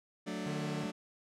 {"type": "chord", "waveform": "sawtooth", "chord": "D major", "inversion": "first", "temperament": "just", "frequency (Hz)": [183.54, 220.2, 293.7], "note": ["F#3", "A3", "D4"], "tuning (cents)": [-14, 2, 0], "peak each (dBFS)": -37, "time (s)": [0.26, 0.92], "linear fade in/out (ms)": 20}
{"type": "tone", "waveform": "square", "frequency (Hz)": 151.5, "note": "D#3", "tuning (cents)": -46, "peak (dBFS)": -39, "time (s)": [0.46, 0.84], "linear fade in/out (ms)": 5}
{"type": "tone with exponential growth", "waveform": "sine", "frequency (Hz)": 200, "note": "G3", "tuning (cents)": 35, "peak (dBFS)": -36, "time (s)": [0.78, 0.86], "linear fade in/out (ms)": 2, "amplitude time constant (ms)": 16}
{"effects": ["low-pass 8000 Hz 12 dB/octave"]}